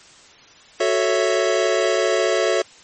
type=chord; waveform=square; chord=F# minor seventh; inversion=none; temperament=equal; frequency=370 / 440 / 554.4 / 659.3 Hz; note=F#4 / A4 / C#5 / E5; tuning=0 / 0 / 0 / 0 cents; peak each=-23 dBFS; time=0.8-2.62 s; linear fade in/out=5 ms; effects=white hiss -47 dBFS RMS until 2.83 s + MP3 32 kbps